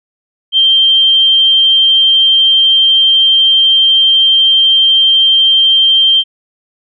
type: tone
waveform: sine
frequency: 3154 Hz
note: G7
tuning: 10 cents sharp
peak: -5 dBFS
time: 0.52-6.24 s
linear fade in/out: 50 ms
effects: none